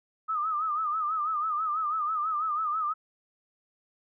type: tone with vibrato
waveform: sine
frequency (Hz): 1245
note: D#6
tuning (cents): +1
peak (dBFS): -26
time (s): 0.28-2.94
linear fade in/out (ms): 20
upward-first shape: sine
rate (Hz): 6.1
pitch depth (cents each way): 93
effects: none